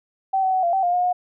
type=tone with pitch steps; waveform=sine; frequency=770 / 756 / 750 / 688 / 769 / 705 / 717 / 721 Hz; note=G5 / F#5 / F#5 / F5 / G5 / F5 / F5 / F#5; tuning=-31 / +37 / +23 / -26 / -33 / +16 / +45 / -45 cents; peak=-17 dBFS; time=0.33-1.13 s; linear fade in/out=10 ms; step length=100 ms; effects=none